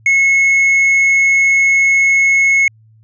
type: tone with tanh clipping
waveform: triangle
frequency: 2183 Hz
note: C#7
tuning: 27 cents flat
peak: -9 dBFS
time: 0.06-2.68 s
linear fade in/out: 2 ms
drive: 8 dB
effects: added 110 Hz sine -44 dBFS peak until 3.03 s + resampled to 16000 Hz